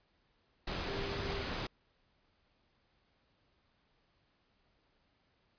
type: tone in noise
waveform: sine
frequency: 397.4 Hz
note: G4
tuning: 24 cents sharp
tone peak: -42 dBFS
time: 0.88-1.42 s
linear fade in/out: 5 ms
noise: pink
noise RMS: -38 dBFS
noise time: 0.67-1.67 s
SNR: -7 dB
effects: pink hiss -74 dBFS RMS until 5.58 s + resampled to 11025 Hz